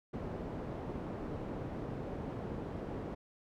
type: low-pass noise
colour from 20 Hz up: white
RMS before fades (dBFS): -41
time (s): 0.13-3.15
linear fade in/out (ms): 10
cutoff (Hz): 440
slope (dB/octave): 12
effects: none